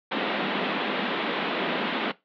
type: band-pass noise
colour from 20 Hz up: pink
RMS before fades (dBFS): -28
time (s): 0.11-2.12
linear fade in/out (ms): 10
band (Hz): 190 to 3700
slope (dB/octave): 48
effects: noise-tail reverb RT60 0.2 s tail -18 dB re dry